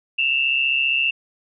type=tone pair together; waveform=sine; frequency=2659 / 2794 Hz; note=E7 / F7; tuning=+14 / 0 cents; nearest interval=minor second; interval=86 cents; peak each=-19 / -21 dBFS; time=0.18-1.11 s; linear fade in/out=10 ms; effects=none